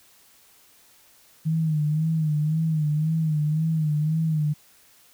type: tone with vibrato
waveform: sine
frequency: 155.56 Hz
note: D#3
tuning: in tune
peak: -20 dBFS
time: 1.45-4.54 s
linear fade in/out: 20 ms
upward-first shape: sine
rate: 1.9 Hz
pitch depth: 69 cents each way
effects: white hiss -56 dBFS RMS until 5.13 s